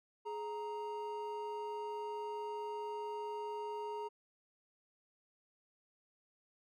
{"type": "tone pair together", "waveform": "triangle", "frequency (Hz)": [420.1, 932.3], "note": ["G#4", "A#5"], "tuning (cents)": [20, 0], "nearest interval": "octave + major second", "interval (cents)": 1380, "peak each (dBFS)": [-40, -40], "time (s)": [0.25, 4.09], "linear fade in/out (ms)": 20, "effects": []}